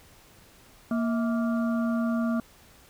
harmonic tone with a mistuned harmonic, 233.1 Hz, A#3, in tune, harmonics 1 / 3 / 5 / 6, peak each -24 / -34 / -38 / -40 dBFS, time 0.91-2.4 s, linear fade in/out 2 ms, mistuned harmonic 3, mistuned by -130 cents, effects pink hiss -55 dBFS RMS until 2.89 s

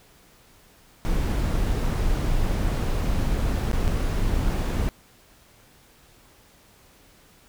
brown noise with dropouts, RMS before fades -23 dBFS, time 1.05-4.89 s, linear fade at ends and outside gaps 0 ms, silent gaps 3.714-3.731 / 3.879-3.885 s, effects pink hiss -55 dBFS RMS until 7.48 s

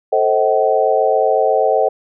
sine chord, A diminished seventh, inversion none, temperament just, 440 / 528 / 633.6 / 760.3 Hz, A4 / C5 / Eb5 / Gb5, 0 / +16 / +31 / +47 cents, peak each -17 dBFS, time 0.12-1.89 s, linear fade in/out 10 ms, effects none

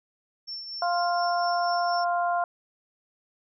sine tone with tremolo, 5410 Hz, E8, 44 cents sharp, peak -32 dBFS, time 0.47-2.05 s, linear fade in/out 20 ms, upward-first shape triangle, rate 4.2 Hz, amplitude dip 50%
harmonic tone, 349.2 Hz, F4, in tune, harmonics 2 / 3 / 4, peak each -24 / -30 / -32 dBFS, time 0.82-2.44 s, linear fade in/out 2 ms
effects none

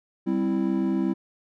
triangle chord, C major, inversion second, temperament equal, 196 / 261.6 / 329.6 Hz, G3 / C4 / E4, 0 / 0 / 0 cents, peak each -24 / -25 / -24 dBFS, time 0.26-1.14 s, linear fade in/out 20 ms, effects none

